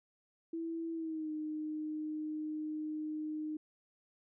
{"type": "tone with pitch glide", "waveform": "sine", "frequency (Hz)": [329.6, 307.5], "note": ["E4", "D#4"], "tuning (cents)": [0, -20], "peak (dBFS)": -36, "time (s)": [0.53, 3.57], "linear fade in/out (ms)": 5, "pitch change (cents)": -120, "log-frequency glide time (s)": [0.93, 1.31], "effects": []}